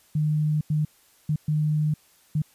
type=tone bursts at uneven times; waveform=sine; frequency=152.2 Hz; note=D#3; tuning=38 cents flat; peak=-20 dBFS; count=5; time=0.15-0.61 / 0.7-0.85 / 1.29-1.36 / 1.48-1.94 / 2.35-2.42 s; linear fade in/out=5 ms; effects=white hiss -59 dBFS RMS until 2.54 s + resampled to 32000 Hz